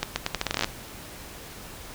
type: accelerating click train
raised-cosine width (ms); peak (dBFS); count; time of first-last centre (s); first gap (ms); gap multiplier
0.2; -7; 14; 0.03-0.644; 130; 0.8
effects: pink hiss -42 dBFS RMS until 1.94 s